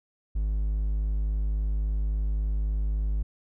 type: tone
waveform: triangle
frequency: 51.8 Hz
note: G#1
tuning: 4 cents flat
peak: -22 dBFS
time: 0.35-3.23 s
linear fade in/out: 10 ms
effects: none